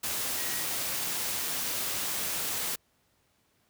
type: tone in noise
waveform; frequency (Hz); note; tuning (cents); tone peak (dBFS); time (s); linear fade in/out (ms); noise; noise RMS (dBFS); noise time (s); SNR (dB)
sine; 1900; A#6; +33; -43; 0.37-0.65; 10; white; -32; 0.03-2.76; -14
effects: pink hiss -70 dBFS RMS until 3.69 s + high-pass 60 Hz 12 dB/octave